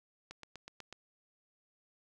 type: click train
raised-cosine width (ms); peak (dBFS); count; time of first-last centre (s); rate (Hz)
0.2; -29; 6; 0.31-0.927; 8.11
effects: none